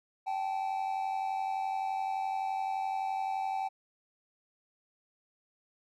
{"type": "tone pair together", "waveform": "triangle", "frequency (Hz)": [773.3, 865], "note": ["G5", "A5"], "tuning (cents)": [-24, -30], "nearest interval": "major second", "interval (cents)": 194, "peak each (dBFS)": [-30, -35], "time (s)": [0.26, 3.69], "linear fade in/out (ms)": 20, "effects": []}